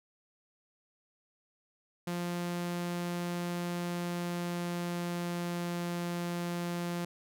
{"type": "tone with pitch glide", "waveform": "sawtooth", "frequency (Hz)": [174.61, 173.6], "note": ["F3", "F3"], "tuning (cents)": [0, -10], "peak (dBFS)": -29, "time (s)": [2.07, 7.05], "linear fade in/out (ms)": 5, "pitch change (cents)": -10, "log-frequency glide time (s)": [3.74, 5.92], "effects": []}